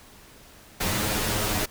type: noise with comb filter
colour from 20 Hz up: pink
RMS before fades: -26 dBFS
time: 0.8-1.66 s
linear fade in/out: 10 ms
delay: 9.5 ms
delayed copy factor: +1
effects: pink hiss -50 dBFS RMS until 1.7 s